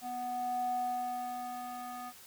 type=tone with band-pass filter sweep; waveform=square; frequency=246.9 Hz; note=B3; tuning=in tune; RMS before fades=-37 dBFS; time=0.01-2.13 s; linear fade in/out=50 ms; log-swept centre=640 to 1000 Hz; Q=6.9; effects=white hiss -54 dBFS RMS until 2.26 s